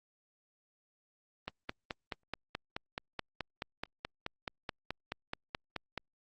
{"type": "click train", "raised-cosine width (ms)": 0.3, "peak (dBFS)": -20, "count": 22, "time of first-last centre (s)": [1.48, 5.977], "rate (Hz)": 4.67, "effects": ["Opus 24 kbps"]}